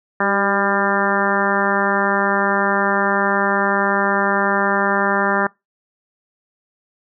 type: harmonic tone with a mistuned harmonic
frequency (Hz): 199.4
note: G3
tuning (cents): +30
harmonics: 1 / 2 / 3 / 4 / 5 / 6 / 7 / 8 / 9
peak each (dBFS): -24 / -24 / -24 / -24 / -24 / -24 / -24 / -24 / -24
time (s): 0.2-5.47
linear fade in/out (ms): 5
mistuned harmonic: 2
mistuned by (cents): -33
effects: noise-tail reverb RT60 0.2 s tail -24 dB re dry